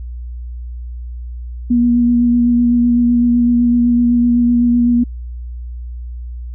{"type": "tone with vibrato", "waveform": "sine", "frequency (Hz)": 240, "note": "B3", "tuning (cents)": -49, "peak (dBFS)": -9, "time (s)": [1.7, 5.04], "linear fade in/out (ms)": 10, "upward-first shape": "sine", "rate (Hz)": 7.9, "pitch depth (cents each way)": 16, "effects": ["added 60 Hz sine -24 dBFS peak until 6.54 s"]}